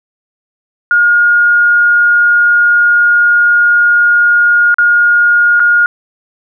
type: tone with dropouts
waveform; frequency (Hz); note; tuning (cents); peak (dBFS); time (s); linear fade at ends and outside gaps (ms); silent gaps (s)
sine; 1427; F6; +37; -5; 0.91-5.86; 1; 4.743-4.784 / 5.596-5.601
effects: none